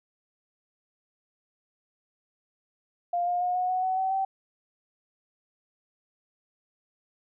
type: tone with pitch steps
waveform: sine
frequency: 700 / 709.8 / 719.7 / 729.7 / 739.9 / 750.2 / 760.7 / 771.3 Hz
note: F5 / F5 / F#5 / F#5 / F#5 / F#5 / F#5 / G5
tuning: +4 / +28 / -48 / -24 / 0 / +24 / +48 / -28 cents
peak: -24 dBFS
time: 3.13-4.25 s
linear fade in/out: 5 ms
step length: 140 ms
effects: none